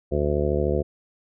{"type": "harmonic tone", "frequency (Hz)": 73.42, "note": "D2", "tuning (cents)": 0, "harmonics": [1, 2, 3, 4, 5, 6, 7, 8, 9], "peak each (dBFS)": [-26, -29, -31, -36, -26, -29, -27, -38, -33], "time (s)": [0.11, 0.83], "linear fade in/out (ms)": 20, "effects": []}